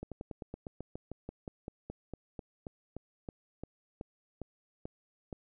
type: slowing click train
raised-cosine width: 2 ms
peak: -27 dBFS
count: 24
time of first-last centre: 0.03-5.328 s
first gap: 87 ms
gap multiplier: 1.08
effects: none